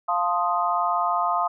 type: chord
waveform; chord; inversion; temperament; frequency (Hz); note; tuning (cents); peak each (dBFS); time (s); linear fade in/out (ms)
sine; F dominant seventh; none; equal; 698.5 / 880 / 1046.5 / 1244.5; F5 / A5 / C6 / Eb6; 0 / 0 / 0 / 0; -25 / -28 / -26 / -25; 0.08-1.48; 10
effects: none